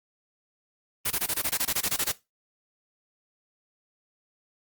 white noise bursts, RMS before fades -26 dBFS, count 14, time 1.05-2.122 s, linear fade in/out 10 ms, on 58 ms, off 20 ms, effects noise-tail reverb RT60 0.2 s tail -17 dB re dry + Opus 32 kbps

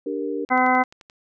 sine chord, G minor, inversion second, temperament equal, 293.7 / 392 / 466.2 Hz, D4 / G4 / Bb4, 0 / 0 / 0 cents, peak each -28 / -29 / -28 dBFS, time 0.06-0.45 s, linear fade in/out 5 ms
click train, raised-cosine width 0.2 ms, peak -27 dBFS, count 8, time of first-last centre 0.49-1.099 s, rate 11.5 Hz
harmonic tone, 254.6 Hz, C4, 47 cents flat, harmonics 1 / 2 / 3 / 4 / 5 / 6 / 8, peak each -23 / -27 / -19 / -23 / -26 / -27 / -24 dBFS, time 0.5-0.84 s, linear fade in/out 20 ms
effects none

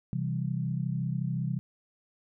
sine chord, C major, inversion none, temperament equal, 130.81 / 164.81 / 196 Hz, C3 / E3 / G3, 0 / 0 / 0 cents, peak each -31 / -32 / -36 dBFS, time 0.13-1.59 s, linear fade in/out 0 ms, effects none

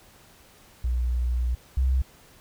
sine tone pair in turn, 61 / 64.95 Hz, B1 / C2, -21 / -12 cents, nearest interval minor second, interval 109 cents, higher second, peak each -22 / -19 dBFS, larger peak second, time 0.84-1.55 / 1.77-2.02 s, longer first, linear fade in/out 5 ms, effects pink hiss -54 dBFS RMS until 2.4 s

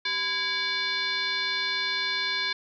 sine tone with frequency modulation, 2904 Hz, F#7, 33 cents flat, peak -25 dBFS, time 0.05-2.53 s, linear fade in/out 5 ms, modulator 629 Hz, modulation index 2.6, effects none

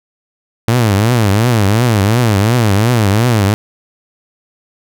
sawtooth tone with vibrato, 110 Hz, A2, in tune, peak -5 dBFS, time 0.68-3.54 s, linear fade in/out 0 ms, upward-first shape triangle, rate 2.8 Hz, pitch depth 250 cents each way, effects none

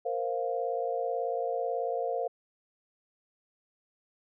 sine chord, Bb suspended second, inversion none, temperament just, 466.2 / 524.4 / 699.2 Hz, Bb4 / C5 / F5, 0 / +4 / +2 cents, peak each -33 dBFS, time 0.05-2.28 s, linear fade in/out 10 ms, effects none

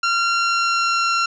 sawtooth tone with pitch glide, 1377 to 1367.5 Hz, F6 to F6, -25 to -37 cents, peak -13 dBFS, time 0.03-1.26 s, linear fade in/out 5 ms, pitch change -12 cents, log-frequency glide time 0.35-1.1 s, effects resampled to 16000 Hz + 9-bit

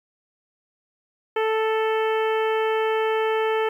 harmonic tone, 440 Hz, A4, in tune, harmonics 1 / 2 / 3 / 4 / 5 / 6 / 7, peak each -21 / -27 / -31 / -33 / -35 / -37 / -38 dBFS, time 1.36-3.69 s, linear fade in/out 5 ms, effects 9-bit

